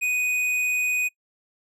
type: tone with tanh clipping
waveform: triangle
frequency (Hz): 2489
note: D#7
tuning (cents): 0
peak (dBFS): -23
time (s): 0.01-1.09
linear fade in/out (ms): 20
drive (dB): 15
effects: noise-tail reverb RT60 0.1 s tail -23 dB re dry